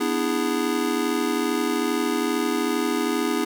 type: chord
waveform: square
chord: E dominant seventh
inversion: second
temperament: just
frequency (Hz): 247.2 / 296.7 / 329.6 / 412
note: B3 / D4 / E4 / G#4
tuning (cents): +2 / +18 / 0 / -14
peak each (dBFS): -28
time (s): 0-3.45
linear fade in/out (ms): 10
effects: none